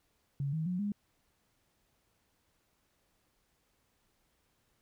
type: tone with pitch steps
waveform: sine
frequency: 139.9 / 158.86 / 180.38 / 204.8 Hz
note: C#3 / D#3 / F#3 / G#3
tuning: +16 / +36 / -44 / -24 cents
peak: -31 dBFS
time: 0.4-0.92 s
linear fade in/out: 2 ms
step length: 130 ms
effects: pink hiss -75 dBFS RMS until 4.81 s